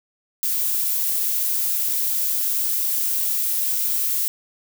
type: noise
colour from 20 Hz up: violet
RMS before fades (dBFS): -22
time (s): 0.43-4.28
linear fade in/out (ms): 0
effects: none